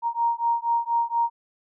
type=beating tone pair; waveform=sine; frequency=932.3 / 936.5 Hz; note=A#5 / A#5; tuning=0 / +8 cents; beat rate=4.2 Hz; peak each=-24 dBFS; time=0.02-1.3 s; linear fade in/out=50 ms; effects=none